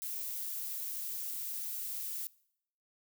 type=noise; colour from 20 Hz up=violet; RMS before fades=-39 dBFS; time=0.02-2.27 s; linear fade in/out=0 ms; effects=noise-tail reverb RT60 0.7 s tail -22 dB re dry